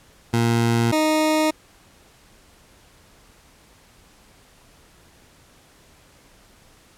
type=tone pair in turn; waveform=20% pulse; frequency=116.7 / 310.4 Hz; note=A#2 / D#4; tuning=+2 / -4 cents; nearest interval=octave + perfect fourth; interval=1694 cents; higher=second; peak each=-12 dBFS; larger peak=neither; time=0.33-0.92 / 0.92-1.51 s; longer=neither; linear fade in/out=10 ms; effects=pink hiss -53 dBFS RMS until 6.97 s + low-pass 12000 Hz 12 dB/octave